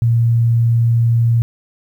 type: tone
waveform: sine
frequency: 116.54 Hz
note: A#2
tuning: in tune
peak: -10 dBFS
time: 0.02-1.42 s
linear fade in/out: 0 ms
effects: 8-bit